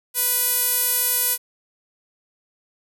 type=tone with band-pass filter; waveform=sawtooth; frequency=493.9 Hz; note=B4; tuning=in tune; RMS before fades=-21 dBFS; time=0.14-1.38 s; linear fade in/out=50 ms; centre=12000 Hz; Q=3.1; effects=none